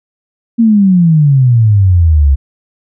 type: exponential sweep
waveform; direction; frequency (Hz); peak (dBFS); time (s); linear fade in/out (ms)
sine; down; 235.8 to 66.6; -4; 0.58-2.36; 20
effects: none